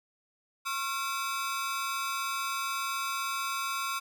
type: ring-modulated tone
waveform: sawtooth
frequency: 1227 Hz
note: D#6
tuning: 25 cents flat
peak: -24 dBFS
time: 0.65-4 s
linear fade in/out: 20 ms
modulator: 142 Hz
effects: none